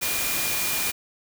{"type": "tone in noise", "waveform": "sine", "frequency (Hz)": 2418, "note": "D7", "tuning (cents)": 50, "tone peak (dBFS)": -32, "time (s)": [0.01, 0.92], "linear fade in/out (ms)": 20, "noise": "white", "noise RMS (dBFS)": -26, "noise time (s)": [0.01, 0.92], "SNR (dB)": -9, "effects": []}